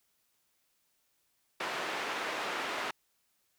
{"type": "band-pass noise", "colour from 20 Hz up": "white", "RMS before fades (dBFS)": -36, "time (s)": [1.6, 2.91], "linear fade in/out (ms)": 5, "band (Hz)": [330, 2000], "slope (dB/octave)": 12, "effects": ["white hiss -75 dBFS RMS until 3.58 s"]}